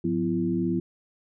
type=tone cluster; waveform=sine; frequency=102.8 / 178.9 / 254 / 336.9 Hz; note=G#2 / F3 / B3 / E4; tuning=-17 / +42 / +49 / +38 cents; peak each=-36 / -27 / -29 / -27 dBFS; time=0.04-0.8 s; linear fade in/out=5 ms; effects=none